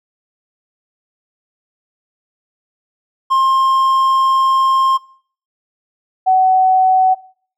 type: tone pair in turn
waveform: triangle / sine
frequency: 1062 / 750.9 Hz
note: C6 / F#5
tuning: +25 / +25 cents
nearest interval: tritone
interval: 600 cents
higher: first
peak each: -8 dBFS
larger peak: neither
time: 3.3-4.98 / 6.26-7.15 s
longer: first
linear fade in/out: 20 ms
effects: noise-tail reverb RT60 0.5 s tail -22 dB re dry